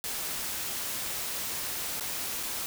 white noise with dropouts, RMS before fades -34 dBFS, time 0.04-2.66 s, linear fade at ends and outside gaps 0 ms, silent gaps 1.998-2.008 / 2.429-2.433 s, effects none

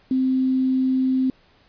sine tone with quantisation, 260.4 Hz, C4, 8 cents flat, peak -17 dBFS, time 0.11-1.3 s, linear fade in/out 2 ms, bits 7, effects pink hiss -57 dBFS RMS until 1.68 s + resampled to 11025 Hz

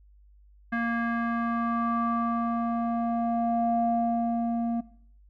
square tone with low-pass filter sweep, 233.1 Hz, A#3, in tune, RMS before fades -27 dBFS, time 0.72-4.81 s, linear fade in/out 10 ms, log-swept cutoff 1700 to 530 Hz, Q 4.7, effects noise-tail reverb RT60 0.6 s tail -19 dB re dry + added 50 Hz sine -53 dBFS peak until 5.29 s

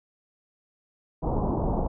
pink low-pass noise, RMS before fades -26 dBFS, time 1.22-1.88 s, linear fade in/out 20 ms, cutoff 970 Hz, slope 48 dB/octave, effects none

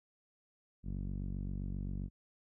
sawtooth tone with low-pass filter, 47.59 Hz, F#1, 49 cents sharp, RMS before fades -39 dBFS, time 0.83-2.1 s, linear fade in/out 50 ms, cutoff 210 Hz, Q 1.9, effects none

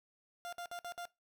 30% pulse tone bursts, 698.5 Hz, F5, in tune, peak -39 dBFS, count 5, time 0.45-1.054 s, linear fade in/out 0 ms, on 76 ms, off 56 ms, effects noise-tail reverb RT60 0.2 s tail -20 dB re dry

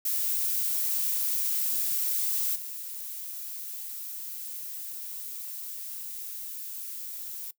violet noise with level steps, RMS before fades -28 / -38 dBFS, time 0.05-7.51 s, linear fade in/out 5 ms, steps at 2.55 s, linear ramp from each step 10 ms, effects noise-tail reverb RT60 0.1 s tail -20 dB re dry

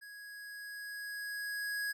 square tone with level ramp, 1661.2 Hz, G#6, in tune, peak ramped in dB -49 to -34 dBFS, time 0.01-1.93 s, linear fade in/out 20 ms, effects none

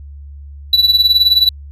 triangle tone with tremolo, 3951 Hz, B7, in tune, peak -3 dBFS, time 0.73-1.49 s, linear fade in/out 2 ms, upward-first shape triangle, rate 19 Hz, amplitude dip 85%, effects added 71 Hz sine -30 dBFS peak until 1.71 s + resampled to 32000 Hz

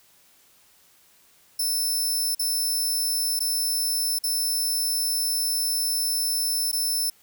15% pulse tone with dropouts, 5300 Hz, E8, 9 cents sharp, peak -17 dBFS, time 1.59-7.1 s, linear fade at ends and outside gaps 5 ms, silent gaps 2.349-2.393 / 3.393-3.403 / 4.188-4.237 / 6.716-6.728 s, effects white hiss -58 dBFS RMS until 7.22 s

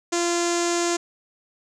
sawtooth tone with low-pass filter, 344.6 Hz, F4, 23 cents flat, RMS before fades -23 dBFS, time 0.12-0.97 s, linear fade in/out 10 ms, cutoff 7000 Hz, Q 4.3, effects none

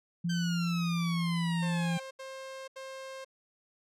sine tone with pitch glide, 171.9 to 169.24 Hz, F3 to E3, -27 to +46 cents, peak -28 dBFS, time 0.24-1.98 s, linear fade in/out 10 ms, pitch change -27 cents, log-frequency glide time 0.7-1.09 s
15% pulse exponential sweep, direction down, 1568 to 784 Hz, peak -30 dBFS, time 0.29-2 s, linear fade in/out 10 ms
sawtooth tone bursts, 531 Hz, C5, 25 cents sharp, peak -37 dBFS, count 3, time 1.62-3.248 s, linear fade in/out 10 ms, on 490 ms, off 79 ms
effects low-pass 9000 Hz 12 dB/octave

